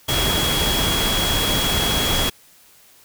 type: tone in noise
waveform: sine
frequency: 3322 Hz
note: G#7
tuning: in tune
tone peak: -22 dBFS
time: 0.08-2.3 s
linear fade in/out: 10 ms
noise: pink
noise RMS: -21 dBFS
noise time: 0.08-2.3 s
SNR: -4 dB
effects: white hiss -51 dBFS RMS until 3.04 s